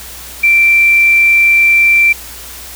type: tone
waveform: sine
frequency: 2349 Hz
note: D7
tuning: in tune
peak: -5 dBFS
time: 0.43-2.13 s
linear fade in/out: 10 ms
effects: added 60 Hz sine -36 dBFS peak until 2.75 s + white hiss -30 dBFS RMS until 2.75 s